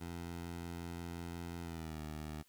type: tone with pitch glide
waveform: 15% pulse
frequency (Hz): 85.6 to 76.7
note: F2 to D#2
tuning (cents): -34 to -24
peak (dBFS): -36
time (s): 0-2.43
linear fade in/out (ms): 20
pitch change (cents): -190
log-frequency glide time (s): 1.62-2.01
effects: white hiss -70 dBFS RMS until 2.48 s